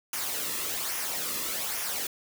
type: noise with flanger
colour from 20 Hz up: white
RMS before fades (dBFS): -32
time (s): 0.13-2.07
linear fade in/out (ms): 2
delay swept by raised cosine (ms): 0.24 to 1.34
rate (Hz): 1.2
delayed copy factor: -0.55
effects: none